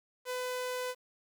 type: tone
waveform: sawtooth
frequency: 502 Hz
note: B4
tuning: 28 cents sharp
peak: -30 dBFS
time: 0.25-0.95 s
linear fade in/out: 50 ms
effects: 10-bit